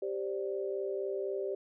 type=chord; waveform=sine; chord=G suspended fourth; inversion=none; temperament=equal; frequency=392 / 523.3 / 587.3 Hz; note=G4 / C5 / D5; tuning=0 / 0 / 0 cents; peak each=-34 / -40 / -39 dBFS; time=0.02-1.55 s; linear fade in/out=5 ms; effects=none